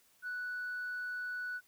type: tone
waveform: sine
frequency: 1480 Hz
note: F#6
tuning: in tune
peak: -35 dBFS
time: 0.22-1.61 s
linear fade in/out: 50 ms
effects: tanh soft clip ceiling -34 dBFS + white hiss -68 dBFS RMS until 1.67 s